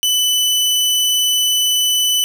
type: tone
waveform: sawtooth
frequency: 2993 Hz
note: F#7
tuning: 19 cents sharp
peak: -10 dBFS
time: 0.03-2.24 s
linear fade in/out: 0 ms
effects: 7-bit